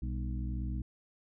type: harmonic tone with a mistuned harmonic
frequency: 61.74 Hz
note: B1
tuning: in tune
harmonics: 1 / 2 / 3 / 4 / 5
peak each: -34 / -40 / -43 / -47 / -47 dBFS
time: 0.02-0.82 s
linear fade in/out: 5 ms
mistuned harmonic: 3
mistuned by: +120 cents
effects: none